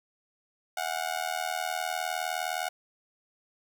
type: tone with amplitude modulation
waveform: sawtooth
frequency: 731 Hz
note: F#5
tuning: 21 cents flat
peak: -22 dBFS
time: 0.77-2.69 s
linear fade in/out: 5 ms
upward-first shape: sine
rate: 79.7 Hz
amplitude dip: 95%
effects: none